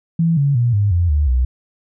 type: tone with pitch steps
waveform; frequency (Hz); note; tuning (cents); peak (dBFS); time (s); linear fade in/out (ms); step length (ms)
sine; 165.9 / 141.13 / 120.05 / 102.12 / 86.87 / 73.9 / 62.86; E3 / C#3 / B2 / G#2 / F2 / D2 / B1; +11 / +31 / -49 / -29 / -9 / +11 / +31; -12; 0.19-1.45; 5; 180
effects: none